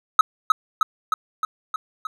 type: tone with echo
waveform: triangle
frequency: 1281 Hz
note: E6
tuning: 50 cents flat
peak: -6 dBFS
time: 0.19-0.21 s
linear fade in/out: 2 ms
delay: 310 ms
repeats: 6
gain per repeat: -3 dB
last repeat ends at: 2.07 s
effects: none